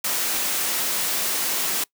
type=noise; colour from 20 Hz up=white; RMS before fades=-24 dBFS; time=0.04-1.84 s; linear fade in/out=5 ms; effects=noise-tail reverb RT60 0.1 s tail -23 dB re dry + high-pass 200 Hz 12 dB/octave